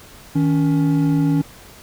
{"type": "tone pair together", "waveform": "triangle", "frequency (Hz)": [157.72, 281.3], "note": ["D#3", "C#4"], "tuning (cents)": [24, 26], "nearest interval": "minor seventh", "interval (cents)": 1002, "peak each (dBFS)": -15, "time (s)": [0.35, 1.42], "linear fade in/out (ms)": 10, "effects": ["pink hiss -43 dBFS RMS until 1.82 s"]}